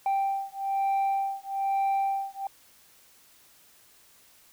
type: beating tone pair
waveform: sine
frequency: 784 / 785.1 Hz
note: G5 / G5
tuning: 0 / +2 cents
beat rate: 1.1 Hz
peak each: -26 dBFS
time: 0.06-2.47 s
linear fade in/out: 2 ms
effects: tanh soft clip ceiling -22 dBFS + white hiss -58 dBFS RMS until 4.52 s